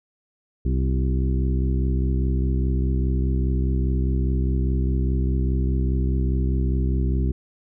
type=harmonic tone with a mistuned harmonic; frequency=64.9 Hz; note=C2; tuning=13 cents flat; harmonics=1 / 2 / 3 / 4 / 5 / 6; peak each=-20 / -26 / -30 / -32 / -34 / -36 dBFS; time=0.65-7.32 s; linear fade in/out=5 ms; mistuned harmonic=5; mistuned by=+39 cents; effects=none